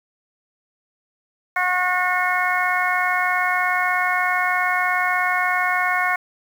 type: harmonic tone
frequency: 363.2 Hz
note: F#4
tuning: 32 cents flat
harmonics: 2 / 3 / 4 / 5 / 6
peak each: -24 / -24 / -24 / -24 / -24 dBFS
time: 1.56-6.16 s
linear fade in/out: 5 ms
effects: 7-bit